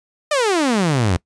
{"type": "exponential sweep", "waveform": "sawtooth", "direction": "down", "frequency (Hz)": [621, 82.41], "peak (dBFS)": -11, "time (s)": [0.31, 1.17], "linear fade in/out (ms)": 5, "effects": ["noise-tail reverb RT60 0.1 s tail -23 dB re dry", "resampled to 22050 Hz"]}